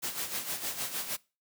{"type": "noise with tremolo", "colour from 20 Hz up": "white", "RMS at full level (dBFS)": -33, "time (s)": [0.02, 1.17], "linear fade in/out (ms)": 20, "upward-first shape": "sine", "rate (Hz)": 6.5, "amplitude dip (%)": 65, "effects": ["noise-tail reverb RT60 0.3 s tail -23 dB re dry", "high-pass 100 Hz 12 dB/octave"]}